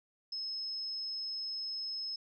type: tone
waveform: sine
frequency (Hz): 5180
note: E8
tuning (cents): -31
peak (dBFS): -36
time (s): 0.32-2.16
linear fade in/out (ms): 5
effects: none